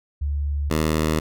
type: tone pair in turn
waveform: sine / 10% pulse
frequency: 72 / 78.24 Hz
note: D2 / D#2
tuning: -34 / +10 cents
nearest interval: minor second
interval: 144 cents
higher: second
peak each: -21 / -11 dBFS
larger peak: second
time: 0.21-0.7 / 0.7-1.2 s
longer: second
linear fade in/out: 10 ms
effects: none